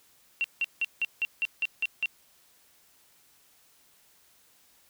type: tone bursts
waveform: sine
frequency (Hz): 2740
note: F7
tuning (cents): -34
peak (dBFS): -24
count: 9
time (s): 0.41-2.058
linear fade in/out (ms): 0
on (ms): 32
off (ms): 170
effects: white hiss -62 dBFS RMS until 4.89 s